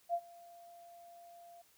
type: tone with ADSR envelope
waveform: sine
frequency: 690 Hz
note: F5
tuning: 21 cents flat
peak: -29 dBFS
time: 0.09-1.62 s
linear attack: 48 ms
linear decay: 61 ms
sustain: -24 dB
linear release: 8 ms
effects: white hiss -68 dBFS RMS until 1.77 s